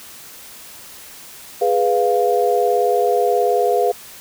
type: chord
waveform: sine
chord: F diminished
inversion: first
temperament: equal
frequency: 415.3 / 493.9 / 698.5 Hz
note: Ab4 / Cb5 / F5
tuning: 0 / 0 / 0 cents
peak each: -18 dBFS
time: 1.61-3.92 s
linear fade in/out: 10 ms
effects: white hiss -39 dBFS RMS until 4.2 s